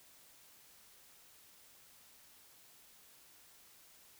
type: silence
effects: white hiss -62 dBFS RMS until 4.19 s